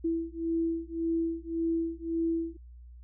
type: beating tone pair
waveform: sine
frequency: 329.6 / 331.4 Hz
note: E4 / E4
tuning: 0 / +9 cents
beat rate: 1.8 Hz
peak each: -31 dBFS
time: 0.04-2.57 s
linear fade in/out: 10 ms
effects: added 60 Hz sine -46 dBFS peak until 3.03 s